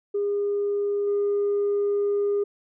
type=tone with level steps; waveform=sine; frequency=406.7 Hz; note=G#4; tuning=36 cents flat; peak=-21 / -19 dBFS; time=0.14-2.44 s; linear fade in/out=10 ms; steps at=1.07 s; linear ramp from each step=5 ms; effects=tanh soft clip ceiling -18 dBFS